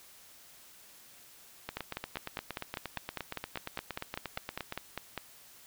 two click trains, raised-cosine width 0.3 ms, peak -19 / -20 dBFS, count 18 / 27, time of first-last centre 1.77-5.177 / 1.69-4.724 s, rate 4.99 / 8.57 Hz, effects white hiss -56 dBFS RMS until 5.66 s

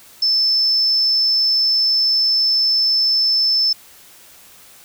sine tone, 5274 Hz, E8, in tune, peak -13 dBFS, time 0.22-3.73 s, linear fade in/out 5 ms, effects white hiss -45 dBFS RMS until 4.84 s

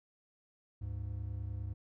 triangle tone pair together, 72.26 / 102.1 Hz, D2 / G#2, -27 / -29 cents, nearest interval tritone, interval 598 cents, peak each -39 / -37 dBFS, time 0.81-1.74 s, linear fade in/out 10 ms, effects none

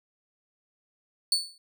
35% pulse tone with exponential decay, 4457 Hz, C#8, 9 cents sharp, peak -17 dBFS, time 1.32-1.58 s, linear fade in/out 2 ms, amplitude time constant 55 ms, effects none

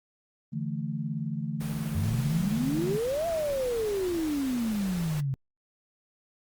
sine chord, D suspended second, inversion none, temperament equal with one note detuned, 146.32 / 164.81 / 220 Hz, D3 / E3 / A3, -6 / 0 / 0 cents, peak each -33 / -34 / -34 dBFS, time 0.52-2.98 s, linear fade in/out 20 ms
pink noise, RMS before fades -41 dBFS, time 1.6-5.21 s, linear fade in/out 10 ms
sine exponential two-way sweep, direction up then down, 87.31 to 686 to 130.9 Hz, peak -26 dBFS, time 1.95-5.34 s, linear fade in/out 0 ms, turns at 3.27 s
effects Opus 32 kbps

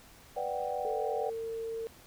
sine chord, G major seventh, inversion first, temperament equal, 493.9 / 587.3 / 740 / 784 Hz, B4 / D5 / F#5 / G5, 0 / 0 / 0 / 0 cents, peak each -37 dBFS, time 0.36-1.3 s, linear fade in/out 10 ms
sine tone with pitch glide, 448 to 453.2 Hz, A4 to A#4, +31 to -49 cents, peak -34 dBFS, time 0.85-1.87 s, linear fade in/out 0 ms, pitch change +20 cents, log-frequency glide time 0.96-1.13 s
effects pink hiss -56 dBFS RMS until 2.06 s

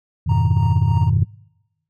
sine chord, F half-diminished seventh, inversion none, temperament equal with one note detuned, 88.17 / 103.83 / 123.47 / 155.56 Hz, F2 / Ab2 / Cb3 / Eb3, +17 / 0 / 0 / 0 cents, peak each -18 / -18 / -19 / -20 dBFS, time 0.26-1.25 s, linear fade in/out 20 ms
triangle tone with tremolo, 932.3 Hz, A#5, in tune, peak -23 dBFS, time 0.29-1.1 s, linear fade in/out 5 ms, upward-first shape sine, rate 3.3 Hz, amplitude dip 60%
effects noise-tail reverb RT60 1.0 s tail -26 dB re dry + tanh soft clip ceiling -6 dBFS

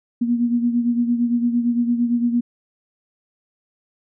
sine beating tone pair, 237.3 / 246.1 Hz, A#3 / B3, +31 / -6 cents, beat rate 8.8 Hz, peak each -17 / -24 dBFS, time 0.21-2.41 s, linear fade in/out 10 ms, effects none

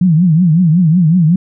sine tone with vibrato, 168.6 Hz, E3, 39 cents sharp, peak -6 dBFS, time 0.01-1.36 s, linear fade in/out 5 ms, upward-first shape triangle, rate 5.4 Hz, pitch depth 210 cents each way, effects none

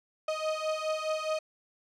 35% pulse beating tone pair, 622.3 / 627.1 Hz, D#5 / D#5, 0 / +13 cents, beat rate 4.8 Hz, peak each -31 dBFS, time 0.28-1.39 s, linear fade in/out 5 ms, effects low-pass 6000 Hz 12 dB/octave

